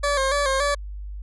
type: tone with vibrato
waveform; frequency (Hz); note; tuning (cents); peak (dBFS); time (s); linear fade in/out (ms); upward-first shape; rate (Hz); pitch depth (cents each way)
20% pulse; 554.4; C#5; 0; -15; 0.03-0.75; 10; square; 3.5; 62
effects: added 50 Hz sine -31 dBFS peak until 1.22 s + resampled to 24000 Hz